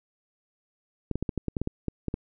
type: clicks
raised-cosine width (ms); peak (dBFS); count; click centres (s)
3; -15; 12; 1.113 / 1.156 / 1.226 / 1.292 / 1.377 / 1.483 / 1.568 / 1.616 / 1.674 / 1.883 / 2.083 / 2.141
effects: none